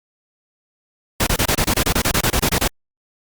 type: noise bursts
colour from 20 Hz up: pink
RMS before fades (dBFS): -17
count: 16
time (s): 1.2-2.678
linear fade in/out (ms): 5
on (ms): 68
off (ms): 26
effects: Opus 48 kbps